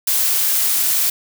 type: noise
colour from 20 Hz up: blue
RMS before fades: -17 dBFS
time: 0.07-1.1 s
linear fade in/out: 5 ms
effects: none